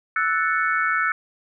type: chord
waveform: sine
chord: F# minor seventh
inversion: third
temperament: equal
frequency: 1318.5 / 1480 / 1760 / 2217 Hz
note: E6 / F#6 / A6 / C#7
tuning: 0 / 0 / 0 / 0 cents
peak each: -23 / -23 / -26 / -28 dBFS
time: 0.16-1.12 s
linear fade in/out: 2 ms
effects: none